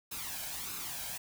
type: noise with flanger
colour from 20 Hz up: white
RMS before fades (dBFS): -40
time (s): 0.11-1.18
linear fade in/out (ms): 10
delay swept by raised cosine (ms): 0.77 to 1.3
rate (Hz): 1.6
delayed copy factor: +0.6
effects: none